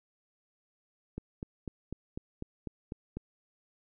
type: click train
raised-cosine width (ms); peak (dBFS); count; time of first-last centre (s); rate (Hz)
3; -24; 9; 1.18-3.17; 4.02
effects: none